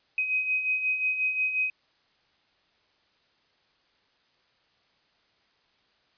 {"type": "beating tone pair", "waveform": "sine", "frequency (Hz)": [2516, 2521.6], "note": ["D#7", "D#7"], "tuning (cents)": [19, 23], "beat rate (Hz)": 5.6, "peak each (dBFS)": [-33, -25], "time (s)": [0.18, 1.7], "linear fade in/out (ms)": 2, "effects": ["white hiss -67 dBFS RMS until 6.17 s", "resampled to 11025 Hz"]}